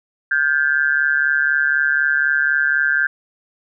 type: tone with amplitude modulation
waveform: sine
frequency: 1573 Hz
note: G6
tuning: 6 cents sharp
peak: -10 dBFS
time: 0.31-3.07 s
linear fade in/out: 5 ms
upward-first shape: sine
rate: 144 Hz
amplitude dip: 95%
effects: none